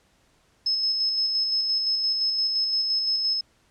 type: tone with tremolo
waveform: sine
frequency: 5190 Hz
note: E8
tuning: 28 cents flat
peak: -20 dBFS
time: 0.66-3.41 s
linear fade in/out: 5 ms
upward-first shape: square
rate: 5.8 Hz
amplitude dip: 30%
effects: pink hiss -63 dBFS RMS until 3.7 s + low-pass 9000 Hz 12 dB/octave